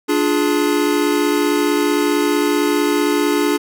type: chord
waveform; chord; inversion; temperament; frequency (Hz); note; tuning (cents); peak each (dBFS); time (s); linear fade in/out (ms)
square; D diminished; none; equal with one note detuned; 293.7 / 349.2 / 420.1; D4 / F4 / Ab4; 0 / 0 / +20; -18 / -21 / -20; 0.08-3.58; 20
effects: none